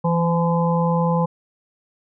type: harmonic tone with a mistuned harmonic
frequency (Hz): 170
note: F3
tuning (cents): -46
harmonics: 1 / 3 / 5 / 6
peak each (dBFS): -18 / -23 / -25 / -26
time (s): 0.04-1.26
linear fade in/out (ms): 10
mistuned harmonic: 1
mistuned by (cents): -23
effects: none